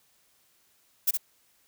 violet noise with echo, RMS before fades -22 dBFS, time 1.07-1.11 s, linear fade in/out 10 ms, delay 64 ms, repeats 1, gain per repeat -5 dB, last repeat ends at 1.174 s, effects white hiss -66 dBFS RMS until 1.67 s

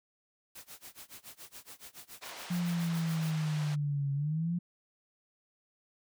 white noise with tremolo, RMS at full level -47 dBFS, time 0.55-3.33 s, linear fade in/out 5 ms, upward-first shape sine, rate 7.1 Hz, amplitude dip 95%
pink band-pass noise, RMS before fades -46 dBFS, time 2.21-3.76 s, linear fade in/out 20 ms, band 670 to 6200 Hz, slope 12 dB/octave
sine linear two-way sweep, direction down then up, 177.4 to 138.59 to 177.4 Hz, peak -29 dBFS, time 2.5-4.59 s, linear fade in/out 10 ms, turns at 4.13 s
effects none

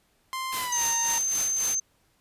sawtooth tone with pitch glide, 1046.5 to 927 Hz, C6 to A#5, 0 to -10 cents, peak -26 dBFS, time 0.33-1.18 s, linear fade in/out 0 ms, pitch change -210 cents, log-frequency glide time 0.53-0.85 s
white noise with tremolo, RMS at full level -32 dBFS, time 0.52-1.75 s, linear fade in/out 5 ms, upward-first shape sine, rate 3.7 Hz, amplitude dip 80%
sine tone, 6272 Hz, G8, in tune, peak -24 dBFS, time 0.72-1.8 s, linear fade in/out 5 ms
effects pink hiss -67 dBFS RMS until 2.2 s + resampled to 32000 Hz

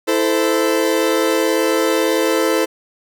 40% pulse chord, A minor, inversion second, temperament equal with one note detuned, 329.6 / 440 / 518.1 Hz, E4 / A4 / C5, 0 / 0 / -17 cents, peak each -18 dBFS, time 0.07-2.66 s, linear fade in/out 20 ms, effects none

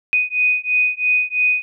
sine beating tone pair, 2489 / 2492 Hz, D#7 / D#7, 0 / +2 cents, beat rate 3 Hz, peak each -18 / -18 dBFS, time 0.13-1.62 s, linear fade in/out 0 ms, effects none

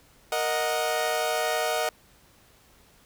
sawtooth chord, D# minor, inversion second, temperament equal with one note detuned, 466.2 / 622.3 / 734.5 Hz, A#4 / D#5 / F#5, 0 / 0 / -13 cents, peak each -27 / -24 / -25 dBFS, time 0.32-1.89 s, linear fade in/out 2 ms, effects pink hiss -58 dBFS RMS until 3.05 s

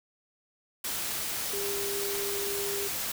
sine tone in noise, 401.2 Hz, G4, 40 cents sharp, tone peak -33 dBFS, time 1.53-2.88 s, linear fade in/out 5 ms, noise white, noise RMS -33 dBFS, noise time 0.84-3.12 s, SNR -3 dB, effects none

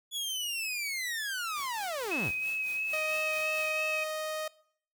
sawtooth linear sweep, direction down, 3424 to 44.16 Hz, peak -29 dBFS, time 0.11-2.32 s, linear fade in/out 50 ms
white noise with tremolo, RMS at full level -47 dBFS, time 1.55-3.71 s, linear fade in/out 20 ms, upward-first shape sine, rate 4.5 Hz, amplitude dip 65%
sine tone with vibrato, 2554 Hz, D#7, 45 cents sharp, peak -30 dBFS, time 2.11-4.04 s, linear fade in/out 5 ms, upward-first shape sine, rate 3 Hz, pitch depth 25 cents each way
sawtooth tone, 622.3 Hz, D#5, in tune, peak -29 dBFS, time 2.93-4.48 s, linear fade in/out 5 ms
effects noise-tail reverb RT60 0.6 s tail -21 dB re dry

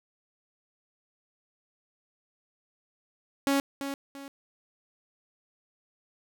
sawtooth tone with echo, 277.2 Hz, C#4, in tune, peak -19 dBFS, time 3.47-3.6 s, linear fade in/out 0 ms, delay 340 ms, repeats 2, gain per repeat -9 dB, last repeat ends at 4.28 s, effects none

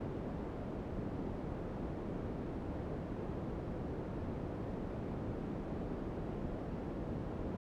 white low-pass noise, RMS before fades -41 dBFS, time 0-7.57 s, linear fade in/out 10 ms, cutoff 360 Hz, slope 12 dB/octave, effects none

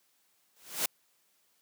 white noise with exponential growth, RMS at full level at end -26 dBFS, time 0.56-0.86 s, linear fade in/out 5 ms, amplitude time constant 64 ms, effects white hiss -71 dBFS RMS until 1.61 s + high-pass 150 Hz 12 dB/octave

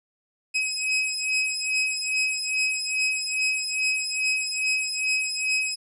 sawtooth beating tone pair, 2541 / 2543.4 Hz, D#7 / D#7, +36 / +37 cents, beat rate 2.4 Hz, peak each -23 dBFS, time 0.54-5.76 s, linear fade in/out 20 ms, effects resampled to 24000 Hz

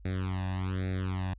sawtooth tone with flanger, 93.3 Hz, F#2, 15 cents sharp, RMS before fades -32 dBFS, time 0.05-1.34 s, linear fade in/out 5 ms, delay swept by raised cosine 0.49 to 1.14 ms, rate 1.2 Hz, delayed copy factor +1, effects added 50 Hz sine -48 dBFS peak until 1.38 s + resampled to 8000 Hz

